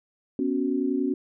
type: chord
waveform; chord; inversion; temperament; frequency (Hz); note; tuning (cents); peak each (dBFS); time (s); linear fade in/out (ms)
sine; B suspended second; none; equal; 246.9 / 277.2 / 370; B3 / C#4 / F#4; 0 / 0 / 0; -28 / -25 / -29; 0.39-1.14; 2
effects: none